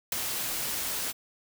white noise with ADSR envelope, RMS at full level -25 dBFS, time 0.12-1.13 s, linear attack 4 ms, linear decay 9 ms, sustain -7 dB, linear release 32 ms, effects none

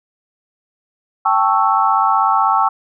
sine chord, A dominant seventh, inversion third, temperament equal, 784 / 880 / 1108.7 / 1318.5 Hz, G5 / A5 / C#6 / E6, 0 / 0 / 0 / 0 cents, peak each -17 dBFS, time 1.25-2.69 s, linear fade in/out 10 ms, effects none

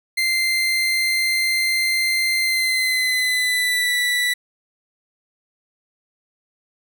30% pulse tone with pitch glide, 2084 to 1967 Hz, C7 to B6, -7 to -7 cents, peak -15 dBFS, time 0.17-4.34 s, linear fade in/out 10 ms, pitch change -100 cents, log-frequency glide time 2.41-3.92 s, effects none

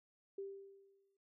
sine tone with exponential decay, 393.3 Hz, G4, 6 cents sharp, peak -40 dBFS, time 0.38-1.17 s, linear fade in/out 5 ms, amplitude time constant 170 ms, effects none

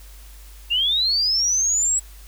sine linear sweep, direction up, 2728 to 7850 Hz, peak -17 dBFS, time 0.7-2 s, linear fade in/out 20 ms, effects added 50 Hz sine -40 dBFS peak until 2.27 s + white hiss -49 dBFS RMS until 2.27 s

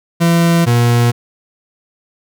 40% pulse tone pair in turn, 168.9 / 119.43 Hz, E3 / A#2, +42 / +42 cents, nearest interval tritone, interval 600 cents, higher first, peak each -8 dBFS, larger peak neither, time 0.2-0.66 / 0.66-1.12 s, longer neither, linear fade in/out 20 ms, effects none

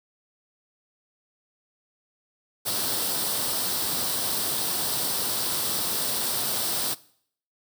white noise with comb filter, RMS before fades -27 dBFS, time 2.65-6.95 s, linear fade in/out 20 ms, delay 0.22 ms, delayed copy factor +0.55, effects noise-tail reverb RT60 0.6 s tail -20 dB re dry + high-pass 100 Hz 12 dB/octave

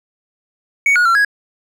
triangle tone with pitch steps, 2235 / 1447 / 1360 / 1659 Hz, C#7 / F#6 / F6 / G#6, +14 / -39 / -46 / -2 cents, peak -8 dBFS, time 0.86-1.248 s, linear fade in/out 2 ms, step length 97 ms, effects none

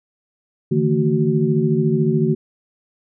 sine tone cluster, 147.5 / 161.3 / 225.5 / 373.2 Hz, D3 / E3 / A3 / F#4, +8 / -37 / +43 / +15 cents, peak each -20 dBFS, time 0.71-2.35 s, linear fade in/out 10 ms, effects none

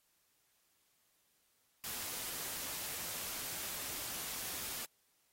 white noise, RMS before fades -42 dBFS, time 1.84-4.85 s, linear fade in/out 0 ms, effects white hiss -75 dBFS RMS until 5.32 s + AAC 48 kbps

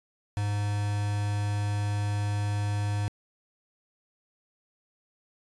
triangle tone with quantisation, 102.9 Hz, G#2, 16 cents flat, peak -24 dBFS, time 0.37-3.08 s, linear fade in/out 0 ms, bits 6, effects resampled to 24000 Hz

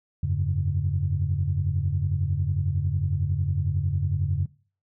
sine tone cluster, 87.2 / 98.2 / 140.6 Hz, F2 / G2 / C#3, -2 / +4 / +25 cents, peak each -26 dBFS, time 0.23-4.46 s, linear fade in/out 5 ms, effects noise-tail reverb RT60 0.4 s tail -20 dB re dry + tanh soft clip ceiling -13 dBFS

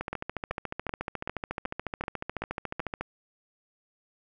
two click trains, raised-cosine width 0.5 ms, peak -17 / -17 dBFS, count 43 / 8, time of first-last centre 0.01-3.01 / 0.13-2.802 s, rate 14 / 2.62 Hz, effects none

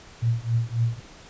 sine tone with tremolo, 116.3 Hz, A#2, 4 cents flat, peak -17 dBFS, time 0.22-1 s, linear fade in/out 10 ms, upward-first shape triangle, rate 3.7 Hz, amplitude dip 100%, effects pink hiss -47 dBFS RMS until 1.29 s + resampled to 16000 Hz

